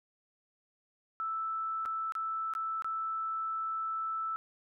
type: tone with dropouts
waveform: sine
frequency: 1318.5 Hz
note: E6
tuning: in tune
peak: -32 dBFS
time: 1.2-4.36 s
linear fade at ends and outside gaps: 0 ms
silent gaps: 1.853-1.859 / 2.122-2.152 / 2.537-2.551 / 2.822-2.845 s
effects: none